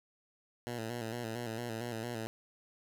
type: tone with vibrato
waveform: 10% pulse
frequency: 116.2 Hz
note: A#2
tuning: 5 cents flat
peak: -29 dBFS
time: 0.67-2.27 s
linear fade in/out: 0 ms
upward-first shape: square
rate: 4.4 Hz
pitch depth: 61 cents each way
effects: none